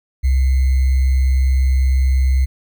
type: tone with sample-and-hold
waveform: sine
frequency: 65.5 Hz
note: C2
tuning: 2 cents sharp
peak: -11 dBFS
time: 0.23-2.46 s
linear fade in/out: 20 ms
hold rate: 2100 Hz
effects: none